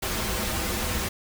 pink noise with comb filter, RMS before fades -28 dBFS, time 0.02-1.09 s, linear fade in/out 10 ms, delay 7 ms, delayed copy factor -0.75, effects none

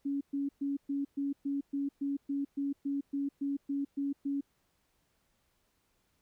sine tone bursts, 280 Hz, C#4, 18 cents sharp, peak -30 dBFS, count 16, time 0.05-4.41 s, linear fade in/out 10 ms, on 160 ms, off 120 ms, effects pink hiss -75 dBFS RMS until 6.21 s

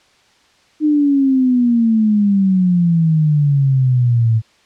sine exponential sweep, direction down, 307.6 to 110 Hz, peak -10 dBFS, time 0.8-4.42 s, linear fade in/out 50 ms, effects white hiss -53 dBFS RMS until 4.65 s + low-pass 5000 Hz 12 dB/octave

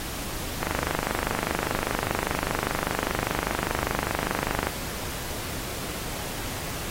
click train, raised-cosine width 0.5 ms, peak -9 dBFS, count 102, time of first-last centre 0.63-4.67 s, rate 25 Hz, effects pink hiss -34 dBFS RMS until 6.9 s + AAC 48 kbps

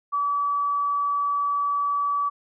sine tone, 1147 Hz, D6, 41 cents flat, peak -21 dBFS, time 0.12-2.3 s, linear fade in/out 20 ms, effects none

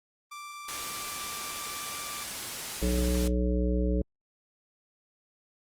sawtooth tone, 1174.7 Hz, D6, in tune, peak -36 dBFS, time 0.31-2.24 s, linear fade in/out 10 ms
white noise, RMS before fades -36 dBFS, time 0.68-3.28 s, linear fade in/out 5 ms
harmonic tone, 61.2 Hz, B1, 15 cents flat, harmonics 1 / 3 / 5 / 7 / 9, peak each -26 / -31 / -33 / -34 / -36 dBFS, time 2.82-4.02 s, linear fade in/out 5 ms
effects low-pass 12000 Hz 12 dB/octave + Opus 32 kbps

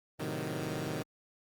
15% pulse chord, A diminished seventh, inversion none, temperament equal, 110 / 130.81 / 155.56 / 185 Hz, A2 / C3 / Eb3 / Gb3, 0 / 0 / 0 / 0 cents, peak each -36 / -34 / -31 / -36 dBFS, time 0.19-1.03 s, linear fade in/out 10 ms, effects Opus 32 kbps

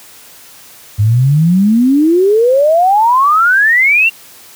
sine exponential sweep, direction up, 100 to 2794 Hz, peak -6 dBFS, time 0.98-4.1 s, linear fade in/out 20 ms, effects white hiss -38 dBFS RMS until 4.55 s + high-pass 60 Hz 12 dB/octave

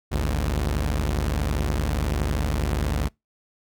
sawtooth tone pair together, 52.44 / 73.8 Hz, G#1 / D2, +17 / +9 cents, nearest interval tritone, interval 592 cents, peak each -21 dBFS, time 0.11-3.09 s, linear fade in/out 20 ms, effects noise-tail reverb RT60 0.2 s tail -26 dB re dry

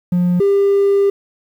triangle tone pair in turn, 177.5 / 398.5 Hz, F3 / G4, +28 / +28 cents, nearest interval octave + major second, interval 1400 cents, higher second, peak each -9 / -7 dBFS, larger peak second, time 0.12-0.4 / 0.4-1.1 s, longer second, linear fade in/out 5 ms, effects tanh soft clip ceiling -6 dBFS + 8-bit

